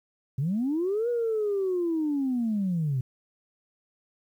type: linear two-way sweep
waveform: sine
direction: up then down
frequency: 123 to 485.9 to 123 Hz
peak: -23 dBFS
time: 0.38-3.01 s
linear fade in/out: 5 ms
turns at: 1.09 s
effects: tanh soft clip ceiling -20 dBFS + 10-bit